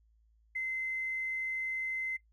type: tone with tanh clipping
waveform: triangle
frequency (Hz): 2063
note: C7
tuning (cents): -25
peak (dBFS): -32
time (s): 0.55-2.17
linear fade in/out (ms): 10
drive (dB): 2
effects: noise-tail reverb RT60 0.1 s tail -19 dB re dry + added 55 Hz sine -64 dBFS peak until 2.32 s